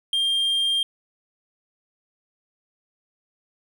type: tone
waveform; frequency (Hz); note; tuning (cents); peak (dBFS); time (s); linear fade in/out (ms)
triangle; 3198; G7; +34; -18; 0.13-0.83; 2
effects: none